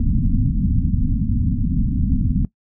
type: low-pass noise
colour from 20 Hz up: pink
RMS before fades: -18 dBFS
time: 0-2.45 s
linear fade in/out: 2 ms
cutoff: 270 Hz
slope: 96 dB/octave
effects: noise-tail reverb RT60 0.1 s tail -20 dB re dry